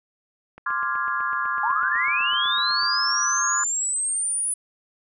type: click train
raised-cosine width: 0.5 ms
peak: -27 dBFS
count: 19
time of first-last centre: 0.58-2.833 s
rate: 7.99 Hz
type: chord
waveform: sine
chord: D half-diminished seventh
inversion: third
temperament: equal with one note detuned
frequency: 1046.5 / 1180.1 / 1396.9 / 1661.2 Hz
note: C6 / D6 / F6 / Ab6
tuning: 0 / +8 / 0 / 0 cents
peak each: -28 dBFS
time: 0.66-3.64 s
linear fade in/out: 5 ms
type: linear sweep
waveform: sine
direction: up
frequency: 810 to 9956 Hz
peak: -22 dBFS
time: 1.63-4.54 s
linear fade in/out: 5 ms
effects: none